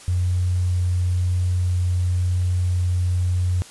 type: tone with tanh clipping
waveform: triangle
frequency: 89.9 Hz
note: F#2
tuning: 49 cents flat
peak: -17 dBFS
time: 0.08-3.62 s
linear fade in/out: 0 ms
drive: 2 dB
effects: white hiss -43 dBFS RMS until 3.7 s + resampled to 24000 Hz